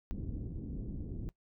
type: low-pass noise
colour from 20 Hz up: pink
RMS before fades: -40 dBFS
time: 0.11-1.29 s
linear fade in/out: 0 ms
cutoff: 320 Hz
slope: 24 dB/octave
effects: noise-tail reverb RT60 0.1 s tail -19 dB re dry